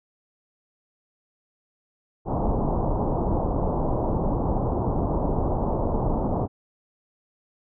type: low-pass noise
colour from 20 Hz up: pink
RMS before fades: -24 dBFS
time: 2.25-6.48 s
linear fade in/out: 50 ms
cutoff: 990 Hz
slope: 48 dB/octave
effects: none